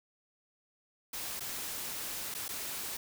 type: noise with dropouts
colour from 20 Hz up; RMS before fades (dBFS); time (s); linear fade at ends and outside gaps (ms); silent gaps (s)
white; -39; 1.13-2.97; 5; 1.397-1.405 / 2.342-2.348 / 2.482-2.489
effects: none